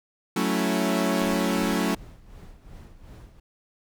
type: chord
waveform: sawtooth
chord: F# minor seventh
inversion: none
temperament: equal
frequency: 185 / 220 / 277.2 / 329.6 Hz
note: F#3 / A3 / C#4 / E4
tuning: 0 / 0 / 0 / 0 cents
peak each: -23 / -23 / -24 / -26 dBFS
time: 0.36-1.95 s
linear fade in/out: 5 ms
type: noise with tremolo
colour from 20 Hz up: brown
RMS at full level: -42 dBFS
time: 1.21-3.4 s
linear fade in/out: 5 ms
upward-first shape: sine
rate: 2.7 Hz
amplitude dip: 65%
effects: none